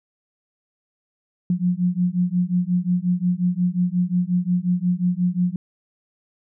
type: beating tone pair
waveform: sine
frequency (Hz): 175.9 / 181.5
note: F3 / F#3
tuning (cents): +13 / -33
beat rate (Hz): 5.6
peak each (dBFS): -21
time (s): 1.5-5.56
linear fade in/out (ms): 2
effects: none